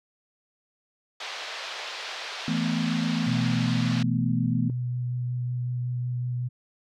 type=band-pass noise; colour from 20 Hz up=white; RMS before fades=-36 dBFS; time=1.2-4.03 s; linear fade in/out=5 ms; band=490 to 4500 Hz; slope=24 dB/octave
type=chord; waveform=sine; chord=E suspended fourth; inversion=none; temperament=just; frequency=164.81 / 219.8 / 247.2 Hz; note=E3 / A3 / B3; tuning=0 / -2 / +2 cents; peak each=-28 / -28 / -28 dBFS; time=2.48-4.7 s; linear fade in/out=2 ms
type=tone with vibrato; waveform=sine; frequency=123.47 Hz; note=B2; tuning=in tune; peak=-26 dBFS; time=3.26-6.49 s; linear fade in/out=20 ms; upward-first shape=sine; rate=5.4 Hz; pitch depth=10 cents each way
effects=none